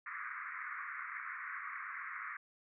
pink band-pass noise, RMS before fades -44 dBFS, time 0.06-2.37 s, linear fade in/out 5 ms, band 1100 to 2200 Hz, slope 96 dB/octave, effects none

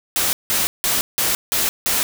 white noise bursts, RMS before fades -19 dBFS, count 6, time 0.16-2.03 s, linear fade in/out 0 ms, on 170 ms, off 170 ms, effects none

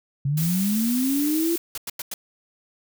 sine linear sweep, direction up, 134.9 to 343.8 Hz, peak -20 dBFS, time 0.25-1.56 s, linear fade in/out 5 ms
blue noise, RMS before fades -30 dBFS, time 0.37-1.58 s, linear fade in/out 5 ms
white noise bursts, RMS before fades -31 dBFS, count 4, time 1.75-2.14 s, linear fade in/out 2 ms, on 27 ms, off 94 ms
effects none

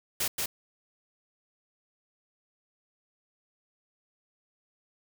white noise with echo, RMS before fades -29 dBFS, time 0.2-0.28 s, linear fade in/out 5 ms, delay 180 ms, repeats 1, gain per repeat -2 dB, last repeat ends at 0.46 s, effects none

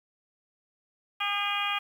harmonic tone with a mistuned harmonic, 407.1 Hz, G#4, 35 cents flat, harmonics 2 / 3 / 4 / 5 / 6 / 7 / 8, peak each -35 / -32 / -38 / -38 / -32 / -35 / -35 dBFS, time 1.2-1.79 s, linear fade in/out 10 ms, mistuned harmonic 4, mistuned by -21 cents, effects 9-bit

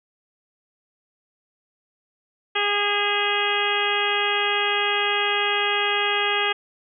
harmonic tone with a mistuned harmonic, 409.4 Hz, G#4, 25 cents flat, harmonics 1 / 2 / 3 / 4 / 5 / 6 / 7 / 8, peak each -28 / -28 / -28 / -28 / -28 / -28 / -28 / -28 dBFS, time 2.55-6.53 s, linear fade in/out 10 ms, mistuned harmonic 6, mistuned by +46 cents, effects none

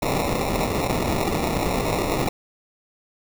white noise with sample-and-hold, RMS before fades -23 dBFS, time 0.02-2.29 s, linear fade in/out 5 ms, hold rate 1575 Hz, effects none

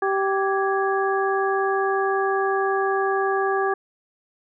harmonic tone with a mistuned harmonic, 389.1 Hz, G4, 13 cents flat, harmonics 1 / 2 / 3 / 4, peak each -22 / -25 / -27 / -28 dBFS, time 0.02-3.74 s, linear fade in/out 5 ms, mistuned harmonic 4, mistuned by +110 cents, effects none

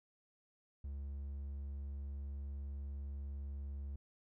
triangle tone, 69.9 Hz, C#2, 15 cents sharp, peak -39 dBFS, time 0.84-3.96 s, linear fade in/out 5 ms, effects none

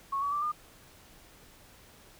sine tone with pitch steps, 1100 / 1135.5 / 1172.2 / 1210 Hz, C#6 / C#6 / D6 / D#6, -14 / +41 / -4 / -49 cents, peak -28 dBFS, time 0.12-0.52 s, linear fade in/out 10 ms, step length 100 ms, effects pink hiss -56 dBFS RMS until 2.19 s

